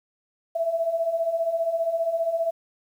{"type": "beating tone pair", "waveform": "sine", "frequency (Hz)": [651, 666], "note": ["E5", "E5"], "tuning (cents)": [-22, 18], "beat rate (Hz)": 15, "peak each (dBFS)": [-29, -23], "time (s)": [0.55, 2.51], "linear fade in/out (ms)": 10, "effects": ["9-bit"]}